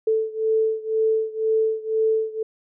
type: beating tone pair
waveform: sine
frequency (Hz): 440 / 442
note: A4 / A4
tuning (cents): 0 / +8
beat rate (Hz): 2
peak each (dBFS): -21 / -23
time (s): 0.07-2.43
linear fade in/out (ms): 5
effects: none